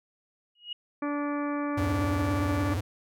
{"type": "tone with exponential growth", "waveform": "sine", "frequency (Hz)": 2889, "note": "F#7", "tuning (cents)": -42, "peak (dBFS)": -30, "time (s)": [0.55, 0.73], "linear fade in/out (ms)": 5, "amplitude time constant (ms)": 39}
{"type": "harmonic tone", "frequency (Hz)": 290.3, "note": "D4", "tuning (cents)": -20, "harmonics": [1, 2, 3, 4, 5, 6, 7, 8], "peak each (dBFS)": [-29, -36, -41, -36, -45, -44, -51, -46], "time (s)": [1.02, 2.74], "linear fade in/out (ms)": 5}
{"type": "tone with vibrato", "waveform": "square", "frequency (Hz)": 94, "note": "F#2", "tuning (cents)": 28, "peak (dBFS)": -28, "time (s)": [1.77, 2.81], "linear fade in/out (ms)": 10, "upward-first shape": "sine", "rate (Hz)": 17, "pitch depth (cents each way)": 250}
{"effects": []}